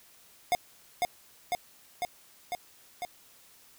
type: tone with echo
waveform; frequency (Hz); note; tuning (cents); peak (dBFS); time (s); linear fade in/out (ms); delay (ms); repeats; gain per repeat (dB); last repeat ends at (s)
square; 716; F5; +43; -23; 0.52-0.55; 0; 500; 5; -2; 3.05
effects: white hiss -58 dBFS RMS until 3.78 s